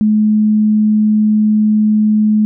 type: tone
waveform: sine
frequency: 213.5 Hz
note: G#3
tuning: 48 cents sharp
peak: -8 dBFS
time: 0.01-2.45 s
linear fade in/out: 0 ms
effects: none